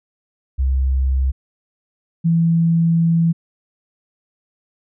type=tone pair in turn; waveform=sine; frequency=66 / 166.31 Hz; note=C2 / E3; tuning=+16 / +16 cents; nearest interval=octave + major third; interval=1600 cents; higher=second; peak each=-14 / -12 dBFS; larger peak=second; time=0.58-1.32 / 2.24-3.33 s; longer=second; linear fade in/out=20 ms; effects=none